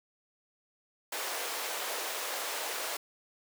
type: high-pass noise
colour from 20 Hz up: pink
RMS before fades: -36 dBFS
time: 1.12-2.97 s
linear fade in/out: 5 ms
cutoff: 460 Hz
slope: 24 dB/octave
effects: none